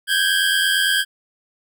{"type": "tone pair together", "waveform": "25% pulse", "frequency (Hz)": [1558, 1646.8], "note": ["G6", "G#6"], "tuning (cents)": [-11, -15], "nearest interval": "minor second", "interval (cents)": 96, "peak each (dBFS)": -15, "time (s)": [0.07, 1.05], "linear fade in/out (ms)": 50, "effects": []}